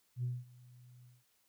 sine tone with ADSR envelope, 123.47 Hz, B2, in tune, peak -31 dBFS, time 0.16-1.24 s, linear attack 74 ms, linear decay 210 ms, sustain -24 dB, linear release 190 ms, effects tanh soft clip ceiling -29 dBFS + white hiss -74 dBFS RMS until 1.48 s

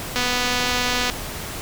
click train, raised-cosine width 0.2 ms, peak -5 dBFS, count 233, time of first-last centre 0.16-1.099 s, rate 247 Hz, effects pink hiss -31 dBFS RMS until 1.61 s

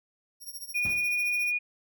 5% pulse tone with tremolo, 5588 Hz, F8, in tune, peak -29 dBFS, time 0.4-1.53 s, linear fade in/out 50 ms, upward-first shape triangle, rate 14 Hz, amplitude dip 90%
sine tone, 2449 Hz, D#7, 28 cents flat, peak -25 dBFS, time 0.74-1.59 s, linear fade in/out 20 ms
brown noise with exponential decay, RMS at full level -33 dBFS, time 0.85-1.22 s, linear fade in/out 1 ms, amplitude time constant 79 ms
effects high-pass 80 Hz 12 dB/octave

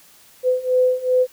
sine beating tone pair, 505 / 507.6 Hz, B4 / B4, +39 / +47 cents, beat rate 2.6 Hz, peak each -19 / -17 dBFS, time 0.43-1.27 s, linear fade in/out 50 ms, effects white hiss -50 dBFS RMS until 1.32 s

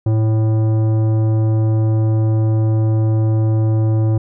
sine tone with tanh clipping, 110 Hz, A2, in tune, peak -14 dBFS, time 0.06-4.18 s, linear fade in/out 5 ms, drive 13 dB, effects none

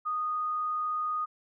sine tone, 1237 Hz, D#6, 10 cents flat, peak -28 dBFS, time 0.05-1.26 s, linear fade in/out 20 ms, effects none

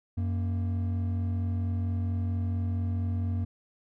triangle tone pair together, 92.5 / 233.1 Hz, F#2 / A#3, 0 / 0 cents, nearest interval octave + major third, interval 1600 cents, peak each -25 / -34 dBFS, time 0.17-3.45 s, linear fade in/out 10 ms, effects none

